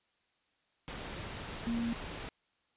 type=tone in noise; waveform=sine; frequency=233.1 Hz; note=A#3; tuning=in tune; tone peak=-31 dBFS; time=1.67-1.93 s; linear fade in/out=0 ms; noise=pink; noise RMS=-42 dBFS; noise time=0.88-2.29 s; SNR=+8 dB; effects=white hiss -75 dBFS RMS until 2.76 s + resampled to 8000 Hz